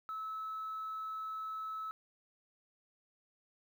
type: tone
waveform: sine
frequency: 1300 Hz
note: E6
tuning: 24 cents flat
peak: -37 dBFS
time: 0.09-1.91 s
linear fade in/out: 0 ms
effects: tanh soft clip ceiling -35 dBFS + 11-bit